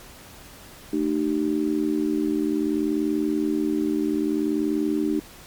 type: tone with amplitude modulation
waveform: sine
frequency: 303.7 Hz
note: D#4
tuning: 42 cents flat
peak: -16 dBFS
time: 0.93-5.2 s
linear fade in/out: 5 ms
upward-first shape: sine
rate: 80.6 Hz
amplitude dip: 100%
effects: pink hiss -45 dBFS RMS until 5.46 s + MP3 96 kbps